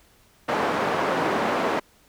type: band-pass noise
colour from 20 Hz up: white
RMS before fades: -24 dBFS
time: 0.48-1.8 s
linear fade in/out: 10 ms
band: 210 to 1000 Hz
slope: 12 dB/octave
effects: pink hiss -58 dBFS RMS until 2.08 s